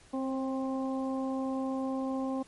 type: harmonic tone with a mistuned harmonic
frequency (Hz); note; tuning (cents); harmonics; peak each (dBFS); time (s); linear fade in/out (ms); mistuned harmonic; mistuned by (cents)
264; C4; +16; 1 / 2 / 3 / 4; -31 / -37 / -41 / -43; 0.13-2.43; 10; 2; +16
effects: pink hiss -58 dBFS RMS until 2.47 s + MP3 48 kbps